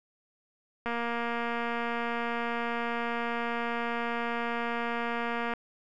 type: click train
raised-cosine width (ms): 0.5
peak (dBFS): -18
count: 1100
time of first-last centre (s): 0.86-5.537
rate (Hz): 235
effects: none